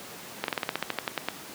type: slowing click train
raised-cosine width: 0.3 ms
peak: -10 dBFS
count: 13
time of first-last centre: 0.44-1.286 s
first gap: 42 ms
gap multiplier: 1.09
effects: pink hiss -42 dBFS RMS until 1.54 s + high-pass 200 Hz 12 dB/octave